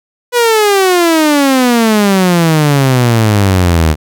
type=exponential sweep; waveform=sawtooth; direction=down; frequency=493.9 to 75.8 Hz; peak=-3 dBFS; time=0.32-3.96 s; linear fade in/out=50 ms; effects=none